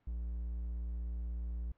triangle tone, 58.27 Hz, A#1, in tune, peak -34 dBFS, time 0.07-1.72 s, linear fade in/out 5 ms, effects pink hiss -75 dBFS RMS until 1.77 s + low-pass 2000 Hz 12 dB/octave

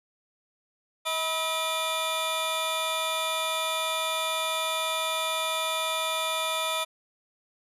square tone cluster, 639 / 979 / 1287 / 2399 / 3533 Hz, D#5 / B5 / E6 / D7 / A7, +46 / -15 / -42 / +36 / +6 cents, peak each -34 / -35 / -34 / -35 / -32 dBFS, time 1.05-6.85 s, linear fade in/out 20 ms, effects resampled to 32000 Hz

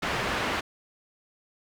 white low-pass noise, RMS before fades -29 dBFS, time 0.02-0.61 s, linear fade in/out 10 ms, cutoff 2000 Hz, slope 12 dB/octave, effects none

